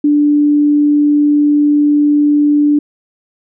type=tone; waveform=sine; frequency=293.7 Hz; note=D4; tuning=in tune; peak=-7 dBFS; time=0.04-2.79 s; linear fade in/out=5 ms; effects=none